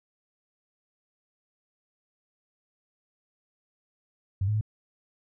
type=tone with pitch steps; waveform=sine; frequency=96.4 / 106 / 107.5 Hz; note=G2 / G#2 / A2; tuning=-28 / +36 / -40 cents; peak=-23 dBFS; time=4.41-4.611 s; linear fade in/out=5 ms; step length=67 ms; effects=none